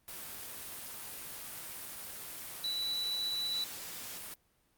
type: tone in noise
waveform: sine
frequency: 3951 Hz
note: B7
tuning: in tune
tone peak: -32 dBFS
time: 2.64-3.64 s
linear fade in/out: 2 ms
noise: white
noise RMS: -44 dBFS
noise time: 0.08-4.34 s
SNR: +9 dB
effects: pink hiss -72 dBFS RMS until 4.77 s + Opus 32 kbps